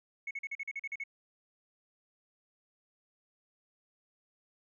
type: tone bursts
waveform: sine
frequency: 2200 Hz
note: C#7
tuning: 14 cents flat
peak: -34 dBFS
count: 10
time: 0.27-1.038 s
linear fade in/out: 5 ms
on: 39 ms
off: 42 ms
effects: tanh soft clip ceiling -31 dBFS